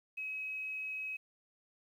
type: tone with quantisation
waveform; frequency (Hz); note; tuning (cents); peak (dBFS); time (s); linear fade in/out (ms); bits
sine; 2551; D#7; +43; -37; 0.17-1.17; 10; 11
effects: none